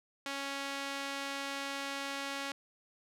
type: tone with band-pass filter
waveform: sawtooth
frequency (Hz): 277.2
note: C#4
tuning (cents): 0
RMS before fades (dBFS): -39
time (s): 0.26-2.52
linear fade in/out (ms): 2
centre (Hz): 2900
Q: 0.57
effects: none